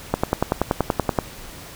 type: click train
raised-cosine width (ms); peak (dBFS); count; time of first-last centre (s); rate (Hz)
1; -3; 12; 0.14-1.188; 10.5
effects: pink hiss -39 dBFS RMS until 1.75 s